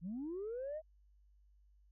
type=linear sweep; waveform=sine; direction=up; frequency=156.3 to 644 Hz; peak=-38 dBFS; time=0.01-0.82 s; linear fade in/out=50 ms; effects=tanh soft clip ceiling -36 dBFS + added 50 Hz sine -64 dBFS peak until 1.91 s